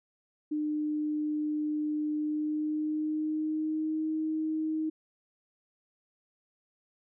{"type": "tone with pitch glide", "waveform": "sine", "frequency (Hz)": [302.1, 313.8], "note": ["D4", "D#4"], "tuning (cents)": [49, 15], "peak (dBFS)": -28, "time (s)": [0.51, 4.9], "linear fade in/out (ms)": 10, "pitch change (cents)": 66, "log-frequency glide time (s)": [2.16, 4.08], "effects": []}